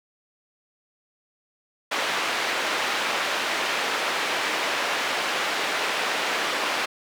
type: band-pass noise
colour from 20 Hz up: white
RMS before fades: -26 dBFS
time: 1.91-6.86 s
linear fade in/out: 10 ms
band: 380 to 2600 Hz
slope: 12 dB/octave
effects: none